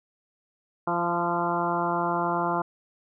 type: harmonic tone with a mistuned harmonic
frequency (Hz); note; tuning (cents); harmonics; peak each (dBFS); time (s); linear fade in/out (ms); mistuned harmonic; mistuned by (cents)
172.3; F3; -23; 1 / 2 / 3 / 4 / 5 / 6 / 7 / 8; -33 / -31 / -36 / -30 / -30 / -30 / -34 / -34; 0.87-2.62; 5; 5; +19
effects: none